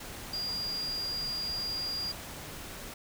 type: tone in noise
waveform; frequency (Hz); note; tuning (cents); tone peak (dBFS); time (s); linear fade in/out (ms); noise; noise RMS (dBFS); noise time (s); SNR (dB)
sine; 4816; D8; +43; -32; 0.33-2.12; 5; pink; -43; 0-2.94; +8
effects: none